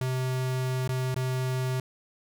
square tone with dropouts, 129 Hz, C3, 24 cents flat, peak -27 dBFS, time 0.01-1.8 s, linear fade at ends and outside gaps 2 ms, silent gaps 0.877-0.89 / 1.144-1.161 s, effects none

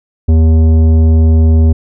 sine tone with tanh clipping, 80.1 Hz, E2, 49 cents flat, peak -6 dBFS, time 0.28-1.73 s, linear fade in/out 10 ms, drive 12 dB, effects none

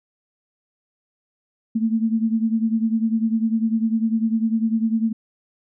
sine beating tone pair, 222 / 232 Hz, A3 / A#3, +16 / -8 cents, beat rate 10 Hz, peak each -19 / -23 dBFS, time 1.75-5.13 s, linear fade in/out 10 ms, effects none

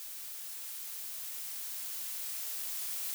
blue noise with level ramp, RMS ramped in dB -44 to -37 dBFS, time 0-3.14 s, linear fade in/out 0 ms, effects none

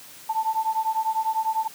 sine beating tone pair, 880 / 890 Hz, A5 / A5, 0 / +20 cents, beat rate 10 Hz, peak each -25 dBFS, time 0.29-1.68 s, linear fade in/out 10 ms, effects white hiss -45 dBFS RMS until 1.74 s + high-pass 100 Hz 12 dB/octave

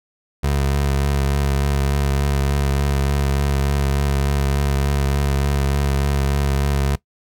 25% pulse tone with vibrato, 69.8 Hz, C#2, 13 cents sharp, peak -13 dBFS, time 0.43-6.96 s, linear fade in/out 10 ms, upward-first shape sine, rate 3.4 Hz, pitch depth 27 cents each way, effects noise-tail reverb RT60 0.1 s tail -19 dB re dry

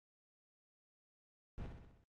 brown noise with echo, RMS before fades -44 dBFS, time 1.58-1.66 s, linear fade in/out 0 ms, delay 63 ms, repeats 6, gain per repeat -4 dB, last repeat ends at 2.038 s, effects low-pass 4000 Hz 12 dB/octave + Opus 32 kbps

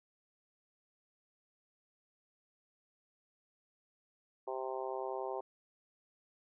harmonic tone, 130.81 Hz, C3, in tune, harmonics 3 / 4 / 5 / 6 / 7 / 8, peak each -41 / -43 / -44 / -44 / -45 / -49 dBFS, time 4.47-5.41 s, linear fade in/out 10 ms, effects none

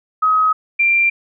sine tone pair in turn, 1268 / 2371 Hz, D#6 / D7, +32 / +16 cents, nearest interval major seventh, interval 1084 cents, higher second, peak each -11 dBFS, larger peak neither, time 0.22-0.53 / 0.79-1.1 s, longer neither, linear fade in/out 10 ms, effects none

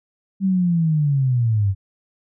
sine linear sweep, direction down, 196 to 93.8 Hz, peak -15 dBFS, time 0.4-1.75 s, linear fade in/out 50 ms, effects none

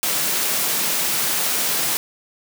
white high-pass noise, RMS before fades -21 dBFS, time 0.03-1.97 s, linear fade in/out 0 ms, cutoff 130 Hz, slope 96 dB/octave, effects none

